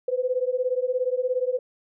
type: beating tone pair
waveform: sine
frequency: 497.3 / 514.3 Hz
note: B4 / C5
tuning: +12 / -30 cents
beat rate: 17 Hz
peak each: -25 dBFS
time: 0.08-1.59 s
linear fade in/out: 5 ms
effects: none